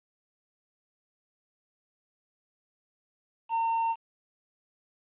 triangle tone with quantisation, 912 Hz, A#5, 38 cents flat, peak -23 dBFS, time 3.49-3.96 s, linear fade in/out 50 ms, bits 8, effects resampled to 8000 Hz

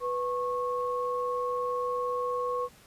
sine tone pair together, 493.8 / 1094.5 Hz, B4 / C#6, 0 / -22 cents, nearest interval octave + major second, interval 1378 cents, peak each -30 / -31 dBFS, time 0-2.69 s, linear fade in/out 50 ms, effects pink hiss -56 dBFS RMS until 2.86 s + resampled to 32000 Hz

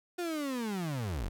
35% pulse linear sweep, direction down, 360 to 37 Hz, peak -31 dBFS, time 0.18-1.29 s, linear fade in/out 10 ms, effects none

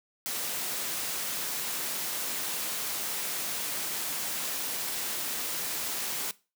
white noise, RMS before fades -33 dBFS, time 0.26-6.31 s, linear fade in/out 0 ms, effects noise-tail reverb RT60 0.3 s tail -20 dB re dry + high-pass 150 Hz 12 dB/octave

